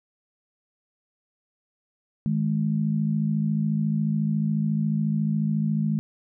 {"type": "tone pair together", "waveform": "sine", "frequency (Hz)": [157.1, 211.2], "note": ["D#3", "G#3"], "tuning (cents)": [17, 29], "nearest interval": "perfect fourth", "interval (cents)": 512, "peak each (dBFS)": -24, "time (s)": [2.26, 5.99], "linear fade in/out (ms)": 0, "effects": []}